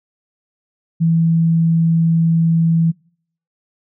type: tone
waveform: sine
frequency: 164.81 Hz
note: E3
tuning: in tune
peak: -11 dBFS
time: 1-2.92 s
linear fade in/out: 20 ms
effects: noise-tail reverb RT60 0.6 s tail -26 dB re dry